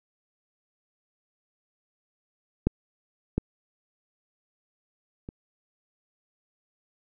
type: clicks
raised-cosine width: 3 ms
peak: -8 / -11 / -24 dBFS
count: 3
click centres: 2.67 / 3.38 / 5.289 s
effects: none